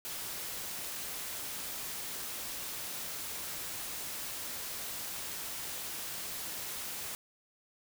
white noise, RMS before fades -40 dBFS, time 0.05-7.15 s, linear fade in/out 0 ms, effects none

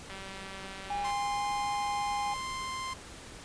click train, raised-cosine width 0.3 ms, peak -28 dBFS, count 195, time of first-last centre 0.1-1.105 s, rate 193 Hz
triangle tone with pitch glide, 812 to 819.1 Hz, G#5 to G#5, -39 to -24 cents, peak -29 dBFS, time 0.9-2.34 s, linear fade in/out 5 ms, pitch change +15 cents, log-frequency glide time 1.18-1.46 s
sawtooth tone, 1046.5 Hz, C6, in tune, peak -31 dBFS, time 1.04-2.94 s, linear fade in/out 10 ms
effects pink hiss -47 dBFS RMS until 3.44 s + resampled to 22050 Hz

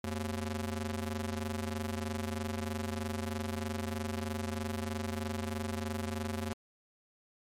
sawtooth ring-modulated tone, 155.56 Hz, D#3, in tune, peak -27 dBFS, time 0.04-6.53 s, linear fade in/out 0 ms, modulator 66.2 Hz, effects MP3 64 kbps

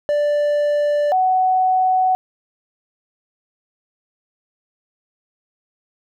triangle / sine tone pair in turn, 587.3 / 746 Hz, D5 / F#5, 0 / +14 cents, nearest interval major third, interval 414 cents, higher second, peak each -13 dBFS, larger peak neither, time 0.09-1.12 / 1.12-2.15 s, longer neither, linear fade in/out 0 ms, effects none

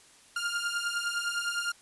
sawtooth beating tone pair, 1400 / 1409.8 Hz, F6 / F6, +4 / +16 cents, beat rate 9.8 Hz, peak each -29 dBFS, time 0.36-1.72 s, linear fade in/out 5 ms, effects white hiss -57 dBFS RMS until 1.81 s + resampled to 24000 Hz

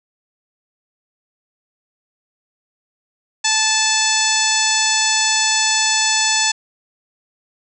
harmonic tone, 874 Hz, A5, 12 cents flat, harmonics 1 / 2 / 3 / 4 / 5 / 6 / 7 / 8 / 9, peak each -23 / -23 / -23 / -23 / -23 / -23 / -23 / -23 / -23 dBFS, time 3.44-6.52 s, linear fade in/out 10 ms, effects none

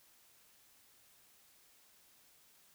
silence, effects white hiss -66 dBFS RMS until 2.74 s

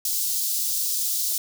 white high-pass noise, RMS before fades -25 dBFS, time 0.05-1.38 s, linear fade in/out 2 ms, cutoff 4300 Hz, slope 24 dB/octave, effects none

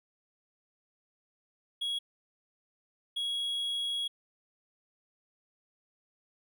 triangle tone bursts at uneven times, 3322 Hz, G#7, in tune, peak -29 dBFS, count 2, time 1.81-1.99 / 3.16-4.08 s, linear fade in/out 10 ms, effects none

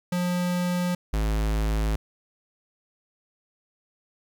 square tone pair in turn, 178 / 53.47 Hz, F3 / A1, +33 / -49 cents, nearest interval octave + major sixth, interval 2082 cents, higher first, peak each -24 / -23 dBFS, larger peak second, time 0.12-0.95 / 1.13-1.96 s, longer neither, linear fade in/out 5 ms, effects 10-bit

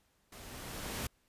pink noise with level ramp, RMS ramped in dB -51 to -37 dBFS, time 0.32-1.07 s, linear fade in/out 5 ms, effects pink hiss -73 dBFS RMS until 1.28 s + resampled to 32000 Hz

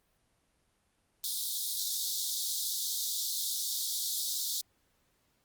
pink high-pass noise, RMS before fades -34 dBFS, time 1.24-4.61 s, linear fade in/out 0 ms, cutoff 3500 Hz, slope 96 dB/octave, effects pink hiss -73 dBFS RMS until 5.44 s + Opus 32 kbps

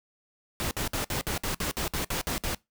pink noise bursts, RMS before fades -30 dBFS, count 12, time 0.6-2.547 s, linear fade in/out 0 ms, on 110 ms, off 57 ms, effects noise-tail reverb RT60 0.2 s tail -23 dB re dry

